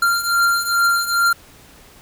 square beating tone pair, 1386 / 1388.4 Hz, F6 / F6, -14 / -11 cents, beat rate 2.4 Hz, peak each -21 / -17 dBFS, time 0.02-1.33 s, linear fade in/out 5 ms, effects pink hiss -46 dBFS RMS until 2.01 s

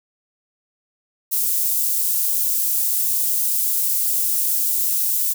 white high-pass noise, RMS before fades -20 dBFS, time 1.31-5.34 s, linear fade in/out 20 ms, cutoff 9900 Hz, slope 12 dB/octave, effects none

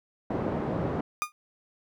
pink band-pass noise, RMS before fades -30 dBFS, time 0.3-1.01 s, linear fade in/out 5 ms, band 120 to 730 Hz, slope 12 dB/octave
30% pulse tone with exponential decay, 1218 Hz, D#6, 37 cents flat, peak -19 dBFS, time 1.22-1.32 s, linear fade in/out 0 ms, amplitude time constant 20 ms
effects none

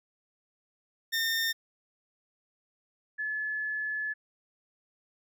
20% pulse / sine tone pair in turn, 1818 / 1719.1 Hz, A#6 / A6, -44 / -41 cents, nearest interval minor second, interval 97 cents, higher first, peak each -22 / -30 dBFS, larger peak first, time 1.12-1.53 / 3.18-4.14 s, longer second, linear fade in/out 20 ms, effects none

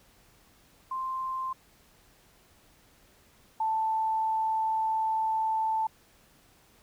sine tone pair in turn, 1046.5 / 882.1 Hz, C6 / A5, 0 / +4 cents, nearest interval minor third, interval 296 cents, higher first, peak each -30 / -25 dBFS, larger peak second, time 0.91-1.53 / 3.6-5.87 s, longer second, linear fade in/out 5 ms, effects pink hiss -61 dBFS RMS until 6.82 s

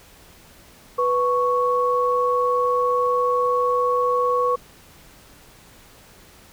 sine tone pair together, 493.9 / 1108.8 Hz, B4 / C#6, 0 / 0 cents, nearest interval octave + major second, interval 1400 cents, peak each -20 dBFS, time 0.98-4.56 s, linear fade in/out 10 ms, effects pink hiss -49 dBFS RMS until 6.52 s

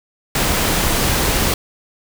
pink noise, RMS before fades -17 dBFS, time 0.35-1.54 s, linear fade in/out 2 ms, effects none

